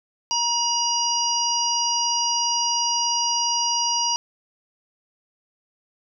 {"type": "harmonic tone with a mistuned harmonic", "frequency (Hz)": 957, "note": "A#5", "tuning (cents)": 45, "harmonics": [1, 3, 5, 6], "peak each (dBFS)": [-25, -29, -25, -24], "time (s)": [0.31, 4.16], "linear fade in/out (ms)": 0, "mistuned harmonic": 1, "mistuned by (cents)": -21, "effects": []}